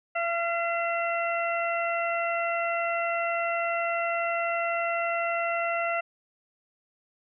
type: harmonic tone with a mistuned harmonic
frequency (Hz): 678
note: E5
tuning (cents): +49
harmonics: 1 / 2 / 3 / 4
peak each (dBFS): -28 / -31 / -33 / -34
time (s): 0.15-6.01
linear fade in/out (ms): 10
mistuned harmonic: 2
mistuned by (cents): +20
effects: none